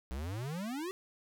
square exponential sweep, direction up, 60.1 to 392 Hz, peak -37 dBFS, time 0.11-0.91 s, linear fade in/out 0 ms, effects none

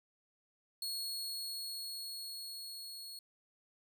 sawtooth tone with level ramp, 4331 Hz, C#8, 41 cents flat, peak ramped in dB -34 to -43 dBFS, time 0.82-3.19 s, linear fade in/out 2 ms, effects none

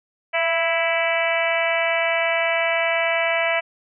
harmonic tone with a mistuned harmonic, 329.6 Hz, E4, in tune, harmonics 2 / 3 / 4 / 5 / 6 / 7 / 8 / 9, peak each -22 / -30 / -31 / -30 / -26 / -24 / -30 / -32 dBFS, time 0.33-3.61 s, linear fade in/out 20 ms, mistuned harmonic 2, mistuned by +22 cents, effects none

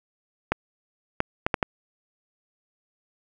clicks, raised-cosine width 0.5 ms, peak -6 dBFS, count 5, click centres 0.52 / 1.204 / 1.465 / 1.542 / 1.628 s, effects none

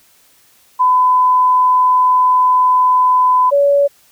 sine tone pair in turn, 1007 / 566.8 Hz, B5 / C#5, +33 / +38 cents, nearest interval minor seventh, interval 995 cents, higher first, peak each -8 dBFS, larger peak neither, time 0.79-3.51 / 3.51-3.88 s, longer first, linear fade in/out 20 ms, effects white hiss -51 dBFS RMS until 4.11 s

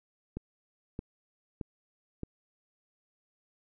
click train, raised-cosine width 3 ms, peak -23 dBFS, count 4, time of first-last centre 0.37-2.233 s, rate 1.61 Hz, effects none

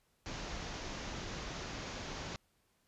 pink low-pass noise, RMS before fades -43 dBFS, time 0.26-2.36 s, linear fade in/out 0 ms, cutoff 6900 Hz, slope 96 dB/octave, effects pink hiss -75 dBFS RMS until 2.87 s + resampled to 32000 Hz

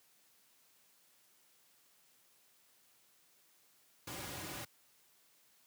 pink noise with comb filter, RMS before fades -44 dBFS, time 4.07-4.65 s, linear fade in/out 5 ms, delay 4.5 ms, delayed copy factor -0.65, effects white hiss -69 dBFS RMS until 5.66 s + high-pass 100 Hz 12 dB/octave

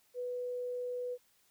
sine tone, 493.9 Hz, B4, in tune, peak -35 dBFS, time 0.14-1.18 s, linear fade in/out 50 ms, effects white hiss -70 dBFS RMS until 1.5 s

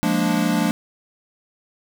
square chord, Bb dominant seventh, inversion second, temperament equal with one note detuned, 175.52 / 207.7 / 233.1 / 293.7 Hz, F3 / Ab3 / Bb3 / D4, +9 / 0 / 0 / 0 cents, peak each -24 dBFS, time 0.03-0.71 s, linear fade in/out 0 ms, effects none

